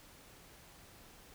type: silence
effects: pink hiss -58 dBFS RMS until 1.34 s